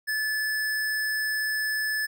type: tone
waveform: square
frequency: 1733 Hz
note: A6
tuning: 27 cents flat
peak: -26 dBFS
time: 0.07-2.07 s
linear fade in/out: 20 ms
effects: none